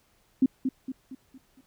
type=tone with echo; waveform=sine; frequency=261.6 Hz; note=C4; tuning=in tune; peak=-16 dBFS; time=0.42-0.46 s; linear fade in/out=5 ms; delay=230 ms; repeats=5; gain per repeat=-7 dB; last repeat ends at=1.61 s; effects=pink hiss -66 dBFS RMS until 1.66 s